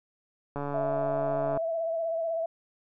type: click train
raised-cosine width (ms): 1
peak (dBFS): -20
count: 146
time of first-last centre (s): 0.56-1.574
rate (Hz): 143
type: tone with vibrato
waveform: sine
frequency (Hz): 659.3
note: E5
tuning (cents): 0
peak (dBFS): -27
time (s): 0.74-2.46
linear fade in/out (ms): 5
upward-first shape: sine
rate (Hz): 16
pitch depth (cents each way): 35
effects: none